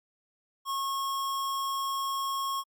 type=tone; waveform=square; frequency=1090 Hz; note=C#6; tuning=29 cents flat; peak=-30 dBFS; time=0.65-2.64 s; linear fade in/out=50 ms; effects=Opus 48 kbps